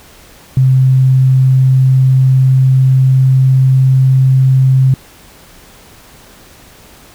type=tone with pitch glide; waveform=sine; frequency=130.81 to 131.72 Hz; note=C3 to C3; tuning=0 to +12 cents; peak=-5 dBFS; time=0.57-4.94 s; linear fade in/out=2 ms; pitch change=+12 cents; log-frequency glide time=0.76-4.16 s; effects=pink hiss -40 dBFS RMS until 7.14 s